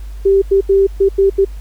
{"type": "tone bursts at uneven times", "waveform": "sine", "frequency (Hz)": 391, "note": "G4", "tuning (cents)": -4, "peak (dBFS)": -7, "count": 6, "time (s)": [[0.25, 0.42], [0.51, 0.61], [0.69, 0.87], [1, 1.09], [1.18, 1.3], [1.38, 1.45]], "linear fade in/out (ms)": 10, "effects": ["added 50 Hz sine -25 dBFS peak until 1.6 s", "pink hiss -47 dBFS RMS until 1.6 s"]}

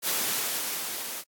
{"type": "noise with level ramp", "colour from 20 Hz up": "white", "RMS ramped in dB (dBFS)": [-26, -36], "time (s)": [0.02, 1.24], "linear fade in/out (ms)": 50, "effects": ["high-pass 200 Hz 12 dB/octave", "AAC 64 kbps"]}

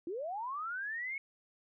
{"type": "linear sweep", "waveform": "sine", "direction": "up", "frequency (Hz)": [316, 2217], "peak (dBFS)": -36, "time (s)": [0.07, 1.18], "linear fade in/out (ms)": 2, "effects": []}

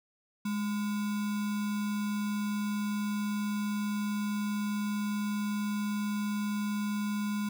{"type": "tone with sample-and-hold", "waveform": "sine", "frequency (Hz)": 207.7, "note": "G#3", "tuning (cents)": 0, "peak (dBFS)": -29, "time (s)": [0.45, 7.49], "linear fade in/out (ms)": 5, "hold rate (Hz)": 1225, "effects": []}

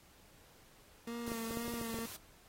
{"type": "tone with vibrato", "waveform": "30% pulse", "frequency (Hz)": 231.4, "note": "A#3", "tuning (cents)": -13, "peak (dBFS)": -37, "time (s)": [1.07, 2.06], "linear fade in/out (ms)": 5, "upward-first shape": "sine", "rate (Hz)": 2, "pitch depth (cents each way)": 34}
{"type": "noise", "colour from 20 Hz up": "white", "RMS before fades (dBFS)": -48, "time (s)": [1.26, 2.17], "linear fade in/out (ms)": 10}
{"type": "clicks", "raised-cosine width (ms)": 2, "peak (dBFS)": -30, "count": 9, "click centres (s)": [1.279, 1.318, 1.509, 1.572, 1.68, 1.739, 1.814, 1.943, 1.988]}
{"effects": ["pink hiss -63 dBFS RMS until 2.48 s", "AAC 48 kbps"]}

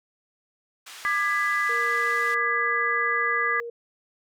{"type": "band-pass noise", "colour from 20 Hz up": "pink", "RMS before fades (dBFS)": -43, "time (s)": [0.86, 2.35], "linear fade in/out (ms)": 10, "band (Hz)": [1300, 10000], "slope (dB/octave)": 12}
{"type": "chord", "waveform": "sine", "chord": "G# diminished", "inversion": "second", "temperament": "just", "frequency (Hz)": [1196.1, 1661.2, 1993.5], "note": ["D6", "G#6", "B6"], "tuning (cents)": [31, 0, 16], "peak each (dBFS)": -26, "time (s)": [1.05, 3.6], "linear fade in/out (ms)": 0}
{"type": "tone", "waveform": "sine", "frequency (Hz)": 470, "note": "A#4", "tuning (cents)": 14, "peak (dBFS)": -32, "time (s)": [1.69, 3.7], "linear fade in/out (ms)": 5}
{"effects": []}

